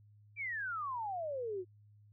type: exponential sweep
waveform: sine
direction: down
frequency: 2391 to 348.4 Hz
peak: -36 dBFS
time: 0.36-1.65 s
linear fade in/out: 50 ms
effects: added 104 Hz sine -59 dBFS peak until 2.12 s